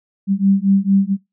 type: beating tone pair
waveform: sine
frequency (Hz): 193.8 / 198.2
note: G3 / G3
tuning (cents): -20 / +19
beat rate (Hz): 4.4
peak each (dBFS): -15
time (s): 0.27-1.17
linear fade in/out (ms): 50
effects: noise-tail reverb RT60 0.2 s tail -22 dB re dry